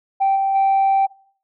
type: tone with level steps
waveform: sine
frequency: 780 Hz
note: G5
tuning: 9 cents flat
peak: -12 / -15 / -11 dBFS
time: 0.2-1.07 s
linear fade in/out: 20 ms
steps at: 0.35 / 0.54 s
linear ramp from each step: 20 ms
effects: noise-tail reverb RT60 0.5 s tail -21 dB re dry + tanh soft clip ceiling -11 dBFS